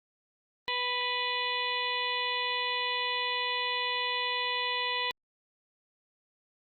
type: harmonic tone with a mistuned harmonic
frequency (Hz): 493.9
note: B4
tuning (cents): 0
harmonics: 1 / 2 / 4 / 5 / 6 / 7 / 8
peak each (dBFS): -40 / -34 / -35 / -37 / -37 / -36 / -40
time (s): 0.68-5.11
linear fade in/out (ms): 0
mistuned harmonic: 8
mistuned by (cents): +31
effects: Opus 32 kbps